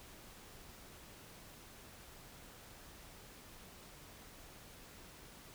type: silence
effects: pink hiss -56 dBFS RMS until 5.54 s